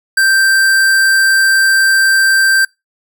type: tone with hard clipping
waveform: sine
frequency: 1568 Hz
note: G6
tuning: in tune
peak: -9 dBFS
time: 0.17-2.65 s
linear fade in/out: 5 ms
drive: 18 dB
effects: noise-tail reverb RT60 0.2 s tail -24 dB re dry